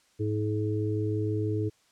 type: harmonic tone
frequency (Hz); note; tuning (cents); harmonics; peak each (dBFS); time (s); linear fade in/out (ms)
106.3; G#2; +41; 1 / 3 / 4; -28 / -32 / -32; 0.19-1.7; 20
effects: white hiss -65 dBFS RMS until 1.91 s + low-pass 8000 Hz 12 dB/octave